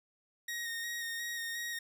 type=tone with vibrato; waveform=sawtooth; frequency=1867 Hz; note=A#6; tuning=2 cents sharp; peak=-33 dBFS; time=0.48-1.79 s; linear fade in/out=5 ms; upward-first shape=square; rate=2.8 Hz; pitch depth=18 cents each way; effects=none